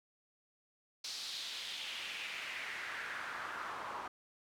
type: noise with band-pass filter sweep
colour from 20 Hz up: pink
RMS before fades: -43 dBFS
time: 1.04-4.08 s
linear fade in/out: 5 ms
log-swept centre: 4700 to 1000 Hz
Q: 2.7
effects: none